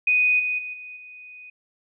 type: tone with level steps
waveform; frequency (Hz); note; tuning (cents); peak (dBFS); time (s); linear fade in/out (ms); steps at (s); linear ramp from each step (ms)
sine; 2489; D#7; 0; -16 / -22 / -30 / -36 / -40; 0.07-1.5; 5; 0.39 / 0.58 / 0.73 / 0.96; 10
effects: none

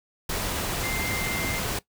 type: tone in noise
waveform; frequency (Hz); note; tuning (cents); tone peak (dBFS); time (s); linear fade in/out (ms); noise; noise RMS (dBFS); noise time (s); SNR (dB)
sine; 2093; C7; 0; -31; 0.83-1.59; 5; pink; -29; 0.29-1.79; -5
effects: noise-tail reverb RT60 0.1 s tail -18 dB re dry

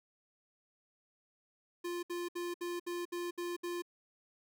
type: tone bursts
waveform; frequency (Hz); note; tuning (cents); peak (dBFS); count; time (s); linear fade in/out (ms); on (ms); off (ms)
square; 349.2; F4; 0; -37; 8; 1.84-3.822; 10; 190; 66
effects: none

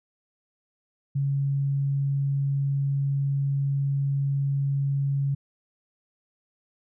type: tone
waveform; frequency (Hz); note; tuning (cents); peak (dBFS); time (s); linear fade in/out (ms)
sine; 139.1; C#3; +6; -22; 1.15-5.35; 10
effects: none

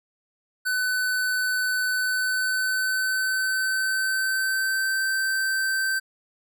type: tone with pitch glide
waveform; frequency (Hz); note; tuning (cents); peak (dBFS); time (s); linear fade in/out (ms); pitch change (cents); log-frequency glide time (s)
square; 1506 to 1551; F#6 to G6; +30 to -19; -23; 0.65-6; 20; +51; 1.93-5.03
effects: none

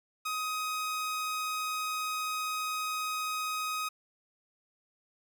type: tone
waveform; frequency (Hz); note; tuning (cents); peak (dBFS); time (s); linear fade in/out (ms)
sawtooth; 1257; D#6; +17; -28; 0.25-3.89; 10
effects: none

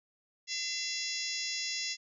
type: harmonic tone with a mistuned harmonic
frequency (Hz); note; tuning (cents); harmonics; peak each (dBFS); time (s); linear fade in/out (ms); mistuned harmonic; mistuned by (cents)
679; F5; -49; 3 / 4 / 5 / 6 / 7 / 8 / 9 / 10; -41 / -43 / -43 / -42 / -40 / -40 / -43 / -42; 0.47-1.97; 50; 7; +60
effects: none

